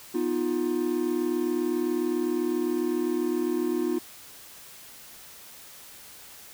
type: tone cluster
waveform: triangle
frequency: 245.8 / 313.4 / 353.3 Hz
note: B3 / D#4 / F4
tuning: -8 / +13 / +20 cents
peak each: -29 / -27 / -25 dBFS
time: 0.14-3.99 s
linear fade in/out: 10 ms
effects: white hiss -47 dBFS RMS until 6.53 s